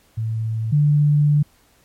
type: tone pair in turn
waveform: sine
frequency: 111.4 / 147.35 Hz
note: A2 / D3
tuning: +22 / +6 cents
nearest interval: perfect fourth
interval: 484 cents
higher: second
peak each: -20 / -12 dBFS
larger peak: second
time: 0.17-0.72 / 0.72-1.43 s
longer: second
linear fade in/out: 10 ms
effects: pink hiss -57 dBFS RMS until 1.84 s + MP3 64 kbps